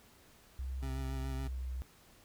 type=tone with pitch glide; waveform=sine; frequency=65.41 to 63.77 Hz; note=C2 to C2; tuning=0 to -44 cents; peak=-36 dBFS; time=0.59-1.82 s; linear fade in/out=0 ms; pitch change=-44 cents; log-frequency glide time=0.97-1.19 s
type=tone with vibrato; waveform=25% pulse; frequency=133 Hz; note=C3; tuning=29 cents sharp; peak=-37 dBFS; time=0.82-1.48 s; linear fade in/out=10 ms; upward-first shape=sine; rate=7.1 Hz; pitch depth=22 cents each way
effects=pink hiss -62 dBFS RMS until 2.24 s

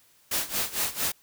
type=noise with tremolo; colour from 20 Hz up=white; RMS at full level=-26 dBFS; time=0.31-1.12 s; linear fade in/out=5 ms; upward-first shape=sine; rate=4.4 Hz; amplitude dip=85%; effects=white hiss -61 dBFS RMS until 1.22 s

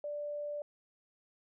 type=tone; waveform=sine; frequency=587.3 Hz; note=D5; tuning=in tune; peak=-36 dBFS; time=0.04-0.62 s; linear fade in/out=2 ms; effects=none

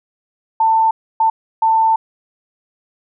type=tone bursts at uneven times; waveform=sine; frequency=892 Hz; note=A5; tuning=23 cents sharp; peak=-10 dBFS; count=3; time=0.6-0.91 / 1.2-1.3 / 1.62-1.96 s; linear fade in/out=5 ms; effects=none

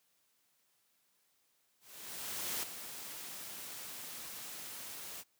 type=noise with ADSR envelope; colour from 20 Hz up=white; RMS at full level=-37 dBFS; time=1.8-5.24 s; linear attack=830 ms; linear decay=7 ms; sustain=-9 dB; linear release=40 ms; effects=white hiss -75 dBFS RMS until 5.39 s + high-pass 100 Hz 12 dB/octave

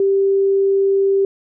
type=tone; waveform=sine; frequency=392 Hz; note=G4; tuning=in tune; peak=-12 dBFS; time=0-1.25 s; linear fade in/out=2 ms; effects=none

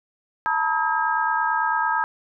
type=tone cluster; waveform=sine; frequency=889 / 958 / 1275 / 1616 Hz; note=A5 / A#5 / D#6 / G#6; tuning=+18 / +47 / +42 / -48 cents; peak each=-25 dBFS; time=0.46-2.04 s; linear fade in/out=0 ms; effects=none

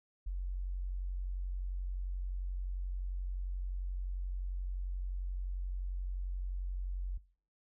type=tone; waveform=sine; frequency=45.72 Hz; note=F#1; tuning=20 cents flat; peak=-34 dBFS; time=0.26-7.18 s; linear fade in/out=10 ms; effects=noise-tail reverb RT60 0.5 s tail -21 dB re dry

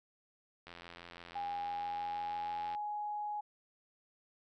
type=click train; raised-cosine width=0.3 ms; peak=-33 dBFS; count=180; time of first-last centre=0.67-2.749 s; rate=86.1 Hz
type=tone with pitch glide; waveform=sine; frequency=810 to 835.2 Hz; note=G#5 to G#5; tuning=-43 to +10 cents; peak=-36 dBFS; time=1.35-3.41 s; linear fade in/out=10 ms; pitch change=+53 cents; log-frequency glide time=1.48-2.63 s
effects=none

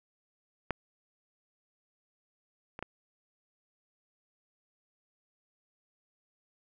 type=clicks; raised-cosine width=0.5 ms; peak=-15 / -26 / -21 dBFS; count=3; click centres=0.707 / 2.791 / 2.826 s; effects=none

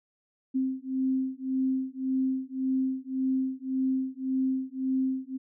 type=beating tone pair; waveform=sine; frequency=261.6 / 263.4 Hz; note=C4 / C4; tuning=0 / +12 cents; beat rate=1.8 Hz; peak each=-29 dBFS; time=0.54-5.38 s; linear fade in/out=20 ms; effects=none

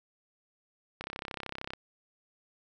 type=click train; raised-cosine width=0.3 ms; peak=-21 dBFS; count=25; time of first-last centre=1.01-1.735 s; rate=33.1 Hz; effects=none

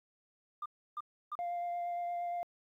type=tone bursts; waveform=sine; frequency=1202 Hz; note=D6; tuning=40 cents sharp; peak=-35 dBFS; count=3; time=0.62-1.354 s; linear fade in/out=5 ms; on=38 ms; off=310 ms
type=tone with vibrato; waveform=sine; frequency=698.5 Hz; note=F5; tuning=in tune; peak=-32 dBFS; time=1.39-2.43 s; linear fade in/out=0 ms; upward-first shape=triangle; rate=8.6 Hz; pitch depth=13 cents each way
effects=tanh soft clip ceiling -33 dBFS + 12-bit

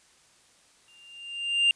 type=tone with exponential growth; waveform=triangle; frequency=2794 Hz; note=F7; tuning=in tune; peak=-15 dBFS; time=0.88-1.71 s; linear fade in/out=1 ms; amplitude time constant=180 ms; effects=white hiss -60 dBFS RMS until 1.75 s + resampled to 22050 Hz

